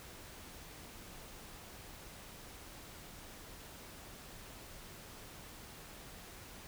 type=silence; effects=pink hiss -52 dBFS RMS until 6.67 s